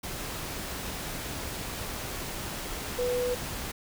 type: tone in noise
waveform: sine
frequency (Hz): 493.9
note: B4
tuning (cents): 0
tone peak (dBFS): -26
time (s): 2.98-3.35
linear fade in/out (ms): 10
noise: pink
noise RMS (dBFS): -36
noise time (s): 0.03-3.72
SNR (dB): +7
effects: none